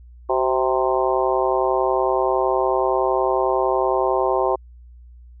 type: harmonic tone with a mistuned harmonic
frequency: 130.81 Hz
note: C3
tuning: in tune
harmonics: 3 / 4 / 5 / 6 / 7 / 8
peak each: -22 / -23 / -24 / -25 / -25 / -26 dBFS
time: 0.29-4.56 s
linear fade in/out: 10 ms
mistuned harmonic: 3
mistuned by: -47 cents
effects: added 60 Hz sine -41 dBFS peak until 5.4 s